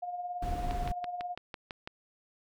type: tone with tremolo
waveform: sine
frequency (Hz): 712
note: F5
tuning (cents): +33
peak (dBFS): -32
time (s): 0.02-1.35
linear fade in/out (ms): 10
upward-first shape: triangle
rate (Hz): 18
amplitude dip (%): 60
type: noise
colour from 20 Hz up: brown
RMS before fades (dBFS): -34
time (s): 0.42-0.92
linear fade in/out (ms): 5
type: click train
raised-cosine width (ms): 0.3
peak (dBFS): -23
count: 8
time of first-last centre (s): 0.71-1.875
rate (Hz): 6.01
effects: none